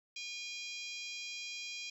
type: harmonic tone with a mistuned harmonic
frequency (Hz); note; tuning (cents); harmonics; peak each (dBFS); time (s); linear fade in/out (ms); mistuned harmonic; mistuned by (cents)
810; G#5; -43; 3 / 4 / 5 / 6 / 7 / 8 / 9; -44 / -48 / -51 / -49 / -50 / -54 / -56; 0.16-1.9; 5; 7; -24
effects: 12-bit